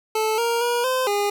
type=tone with pitch steps; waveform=25% pulse; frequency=436.6 / 467.4 / 479.1 / 515 / 408.3 Hz; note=A4 / A#4 / A#4 / C5 / G#4; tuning=-13 / +5 / +47 / -28 / -29 cents; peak=-16 dBFS; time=0.15-1.3 s; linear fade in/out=5 ms; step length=230 ms; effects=9-bit